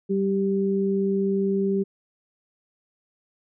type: tone pair together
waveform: sine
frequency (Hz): 194.53 / 392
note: G3 / G4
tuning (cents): -13 / 0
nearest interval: octave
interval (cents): 1213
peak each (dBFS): -23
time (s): 0.09-1.84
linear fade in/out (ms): 20
effects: none